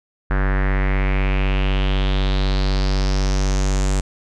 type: tone with low-pass filter sweep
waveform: square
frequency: 48 Hz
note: G1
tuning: 36 cents flat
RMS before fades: -18 dBFS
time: 0.3-4.01 s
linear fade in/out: 10 ms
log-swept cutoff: 1600 to 7700 Hz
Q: 4
effects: none